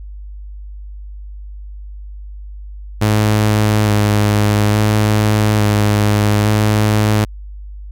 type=tone with vibrato; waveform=sawtooth; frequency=105.4 Hz; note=G#2; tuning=26 cents sharp; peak=-7 dBFS; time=3.01-7.25 s; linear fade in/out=10 ms; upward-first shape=square; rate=0.58 Hz; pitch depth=17 cents each way; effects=added 50 Hz sine -28 dBFS peak until 7.91 s